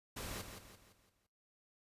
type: noise with echo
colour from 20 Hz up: pink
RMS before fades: -44 dBFS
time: 0.16-0.42 s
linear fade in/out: 10 ms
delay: 170 ms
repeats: 5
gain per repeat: -7 dB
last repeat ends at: 1.27 s
effects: noise-tail reverb RT60 0.4 s tail -20 dB re dry + resampled to 32000 Hz